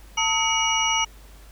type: tone cluster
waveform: sine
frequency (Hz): 899 / 1281 / 2255 / 2890 / 5830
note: A5 / E6 / C#7 / F#7 / F#8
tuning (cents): +37 / -50 / +29 / -41 / -26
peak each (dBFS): -25 / -29 / -26 / -24 / -27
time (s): 0.17-1.05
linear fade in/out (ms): 10
effects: added 50 Hz sine -44 dBFS peak until 1.51 s + pink hiss -52 dBFS RMS until 1.51 s